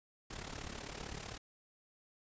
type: noise with amplitude modulation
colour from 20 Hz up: pink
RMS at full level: -42 dBFS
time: 0.3-1.38 s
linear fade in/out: 10 ms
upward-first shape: sine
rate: 35.6 Hz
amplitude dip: 75%
effects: resampled to 16000 Hz